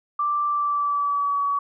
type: tone with pitch glide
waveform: sine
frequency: 1174.7 to 1134 Hz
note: D6 to C#6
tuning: 0 to +39 cents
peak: -20 dBFS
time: 0.19-1.59 s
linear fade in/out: 5 ms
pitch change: -61 cents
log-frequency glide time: 0.46-1.43 s
effects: none